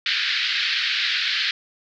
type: band-pass noise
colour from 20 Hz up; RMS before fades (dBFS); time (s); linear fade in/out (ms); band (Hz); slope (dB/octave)
white; -23; 0.06-1.51; 2; 1500 to 4500; 48
effects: none

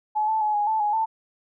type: tone with pitch steps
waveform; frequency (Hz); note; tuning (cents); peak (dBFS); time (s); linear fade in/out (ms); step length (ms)
sine; 853 / 877 / 849 / 829 / 877 / 834 / 888; G#5 / A5 / G#5 / G#5 / A5 / G#5 / A5; +46 / -6 / +38 / -3 / -6 / +7 / +16; -20; 0.15-1.06; 20; 130
effects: none

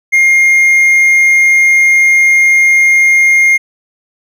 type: tone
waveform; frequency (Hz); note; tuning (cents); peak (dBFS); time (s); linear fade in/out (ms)
triangle; 2126; C7; +27; -3; 0.12-3.58; 20
effects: none

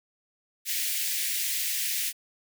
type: high-pass noise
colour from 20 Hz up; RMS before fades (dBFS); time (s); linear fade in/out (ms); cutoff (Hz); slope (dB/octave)
white; -29; 0.65-2.13; 50; 1800; 48
effects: none

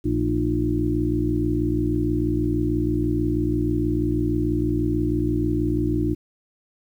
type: harmonic tone with a mistuned harmonic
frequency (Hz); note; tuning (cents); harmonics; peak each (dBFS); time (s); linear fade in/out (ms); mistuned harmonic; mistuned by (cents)
58.27; A#1; 0; 1 / 2 / 3 / 4 / 5 / 6; -27 / -26 / -33 / -32 / -23 / -27; 0.04-6.15; 20; 5; +70
effects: 9-bit

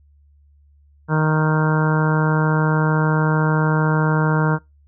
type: harmonic tone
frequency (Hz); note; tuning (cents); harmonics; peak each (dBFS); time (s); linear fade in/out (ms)
155.56; D#3; 0; 1 / 2 / 3 / 4 / 5 / 6 / 7 / 8 / 9 / 10; -16 / -26 / -25 / -30 / -33 / -26 / -30 / -35 / -27 / -30; 1.08-4.59; 50
effects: noise-tail reverb RT60 0.2 s tail -23 dB re dry + added 72 Hz sine -50 dBFS peak until 4.87 s

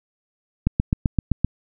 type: click train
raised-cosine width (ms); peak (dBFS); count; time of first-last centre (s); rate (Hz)
5; -5; 7; 0.67-1.446; 7.73
effects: none

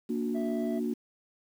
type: chord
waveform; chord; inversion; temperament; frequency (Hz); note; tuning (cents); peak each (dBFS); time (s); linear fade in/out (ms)
sine; Bb augmented; none; just; 233.1 / 291.4 / 364.2; Bb3 / D4 / F#4; 0 / -13 / -27; -30 / -34 / -34; 0.09-0.94; 10
type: tone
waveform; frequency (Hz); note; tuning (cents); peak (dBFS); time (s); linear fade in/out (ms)
triangle; 659; E5; -1; -34; 0.34-0.8; 20
effects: tanh soft clip ceiling -19 dBFS + 9-bit

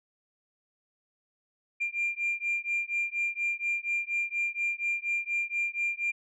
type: beating tone pair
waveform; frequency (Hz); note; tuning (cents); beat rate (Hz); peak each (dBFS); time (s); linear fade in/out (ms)
sine; 2386 / 2390.2; D7 / D7; +27 / +30; 4.2; -30; 1.8-6.12; 20
effects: tanh soft clip ceiling -22 dBFS

